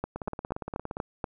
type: two click trains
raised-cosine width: 1 ms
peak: -16 / -20 dBFS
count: 6 / 15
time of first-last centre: 0.04-1.242 / 0.16-0.969 s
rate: 4.16 / 17.3 Hz
effects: none